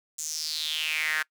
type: tone with high-pass filter sweep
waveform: sawtooth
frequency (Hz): 155.56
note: D#3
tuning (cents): 0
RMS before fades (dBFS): -30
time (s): 0.18-1.23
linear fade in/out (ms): 10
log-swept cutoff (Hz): 7200 to 1600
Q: 5.7
effects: noise-tail reverb RT60 0.1 s tail -24 dB re dry